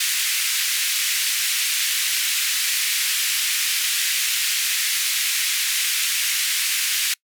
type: band-pass noise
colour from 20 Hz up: pink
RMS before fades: -22 dBFS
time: 0-7.14 s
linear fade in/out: 5 ms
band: 2000 to 15000 Hz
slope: 24 dB/octave
effects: noise-tail reverb RT60 0.1 s tail -25 dB re dry